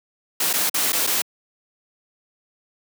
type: noise with dropouts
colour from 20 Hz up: white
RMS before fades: -21 dBFS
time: 0.4-1.22 s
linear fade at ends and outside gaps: 5 ms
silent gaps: 0.531-0.536 / 0.696-0.742 / 0.922-0.929 / 1.067-1.072 s
effects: high-pass 200 Hz 12 dB/octave